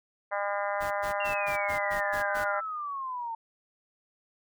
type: harmonic tone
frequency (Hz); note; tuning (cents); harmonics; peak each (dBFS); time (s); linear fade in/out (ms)
202.1; G#3; -47; 3 / 4 / 5 / 6 / 7 / 8 / 9 / 10; -32 / -34 / -36 / -38 / -39 / -40 / -41 / -42; 0.31-2.61; 20
type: noise bursts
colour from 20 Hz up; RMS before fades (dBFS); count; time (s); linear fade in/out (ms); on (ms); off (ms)
pink; -42; 8; 0.8-2.45; 20; 110; 110
type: exponential sweep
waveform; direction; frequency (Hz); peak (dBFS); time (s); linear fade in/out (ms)
sine; down; 2794 to 897; -32; 1.2-3.35; 5
effects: none